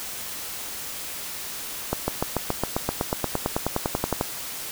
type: accelerating click train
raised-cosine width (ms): 1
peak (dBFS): -8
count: 21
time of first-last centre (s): 1.93-4.211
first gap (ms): 150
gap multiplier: 0.97
effects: white hiss -34 dBFS RMS until 4.71 s